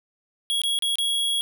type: tone with dropouts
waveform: square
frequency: 3322 Hz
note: G#7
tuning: in tune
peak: -22 dBFS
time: 0.5-1.41 s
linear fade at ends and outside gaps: 0 ms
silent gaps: 0.617-0.636 / 0.789-0.823 / 0.956-0.985 s
effects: none